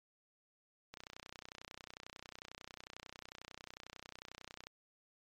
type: click train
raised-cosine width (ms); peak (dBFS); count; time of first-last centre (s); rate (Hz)
0.2; -30; 117; 0.94-4.67; 31.1
effects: MP3 96 kbps